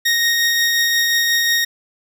20% pulse tone with tremolo, 1864.7 Hz, A#6, in tune, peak -8 dBFS, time 0.05-1.65 s, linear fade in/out 10 ms, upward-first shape triangle, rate 5.6 Hz, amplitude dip 25%, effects none

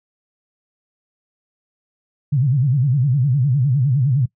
sine tone with vibrato, 133.9 Hz, C3, 40 cents sharp, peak -13 dBFS, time 2.32-4.26 s, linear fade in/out 10 ms, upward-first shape sine, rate 9.8 Hz, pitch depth 190 cents each way, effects noise-tail reverb RT60 0.1 s tail -21 dB re dry

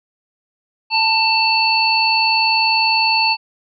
harmonic tone, 890 Hz, A5, 20 cents sharp, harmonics 1 / 3 / 5, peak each -17 / -17 / -17 dBFS, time 0.9-3.37 s, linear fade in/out 50 ms, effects none

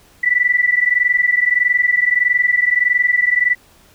sine tone pair together, 1958 / 1979.6 Hz, B6 / B6, -15 / +4 cents, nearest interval unison, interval 19 cents, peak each -15 dBFS, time 0.23-3.55 s, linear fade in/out 10 ms, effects pink hiss -50 dBFS RMS until 3.94 s

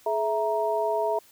sine tone cluster, 425 / 659 / 936 Hz, G#4 / E5 / A#5, +40 / -1 / +7 cents, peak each -28 / -26 / -28 dBFS, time 0.06-1.19 s, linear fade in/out 5 ms, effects white hiss -56 dBFS RMS until 1.31 s

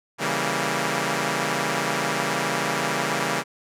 5% pulse chord, C# diminished seventh, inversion none, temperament equal, 138.59 / 164.81 / 196 / 233.1 Hz, C#3 / E3 / G3 / Bb3, 0 / 0 / 0 / 0 cents, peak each -17 dBFS, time 0.18-3.44 s, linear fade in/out 50 ms, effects low-pass 11000 Hz 12 dB/octave

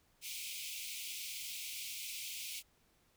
pink high-pass noise, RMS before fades -44 dBFS, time 0.21-2.63 s, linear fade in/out 50 ms, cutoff 2200 Hz, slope 96 dB/octave, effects pink hiss -72 dBFS RMS until 3.16 s

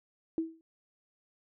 sine tone with exponential decay, 325 Hz, E4, 24 cents flat, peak -25 dBFS, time 0.38-0.61 s, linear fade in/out 1 ms, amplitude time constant 50 ms, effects none

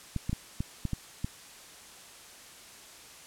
clicks, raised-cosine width 5 ms, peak -18 dBFS, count 7, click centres 0.163 / 0.295 / 0.33 / 0.605 / 0.853 / 0.933 / 1.245 s, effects white hiss -50 dBFS RMS until 3.26 s + low-pass 10000 Hz 12 dB/octave

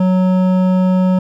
sine tone with hard clipping, 185 Hz, F#3, in tune, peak -12 dBFS, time 0-1.19 s, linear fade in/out 5 ms, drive 11 dB, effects none

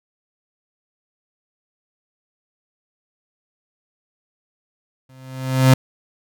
35% pulse tone with exponential growth, 130.81 Hz, C3, in tune, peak -5 dBFS, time 5.09-5.74 s, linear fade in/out 5 ms, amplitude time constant 140 ms, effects none

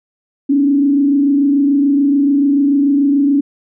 sine tone with frequency modulation, 281.5 Hz, C#4, 27 cents sharp, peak -9 dBFS, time 0.49-3.41 s, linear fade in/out 10 ms, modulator 26.9 Hz, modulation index 0.55, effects none

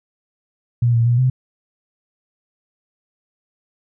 sine tone with pitch steps, 119.6 / 116.3 / 120.2 / 128.4 Hz, A#2 / A#2 / B2 / C3, +45 / -4 / -46 / -32 cents, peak -12 dBFS, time 0.82-1.3 s, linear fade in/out 5 ms, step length 120 ms, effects none

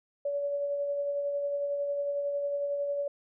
sine tone with tremolo, 570 Hz, C#5, 48 cents sharp, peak -27 dBFS, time 0.25-3.08 s, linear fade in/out 5 ms, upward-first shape sine, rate 11 Hz, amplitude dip 30%, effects none

